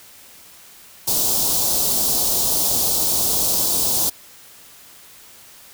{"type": "band-stop noise", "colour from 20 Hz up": "white", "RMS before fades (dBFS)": -19, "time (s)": [1.07, 4.1], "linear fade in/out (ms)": 10, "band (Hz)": [920, 3900], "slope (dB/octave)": 24, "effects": ["white hiss -45 dBFS RMS until 5.73 s"]}